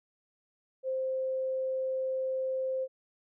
sine tone, 523.3 Hz, C5, in tune, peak -29 dBFS, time 0.83-2.88 s, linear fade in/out 50 ms, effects none

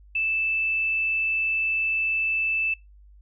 sine tone, 2637 Hz, E7, in tune, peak -22 dBFS, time 0.15-2.74 s, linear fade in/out 5 ms, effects noise-tail reverb RT60 0.2 s tail -23 dB re dry + added 50 Hz sine -48 dBFS peak until 3.21 s

